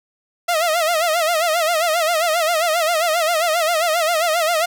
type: tone with vibrato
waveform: sawtooth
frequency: 659.3 Hz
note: E5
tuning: in tune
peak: -12 dBFS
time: 0.48-4.66 s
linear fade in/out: 10 ms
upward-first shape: sine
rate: 7.5 Hz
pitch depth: 120 cents each way
effects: none